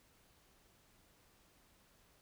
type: silence
effects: pink hiss -69 dBFS RMS until 2.21 s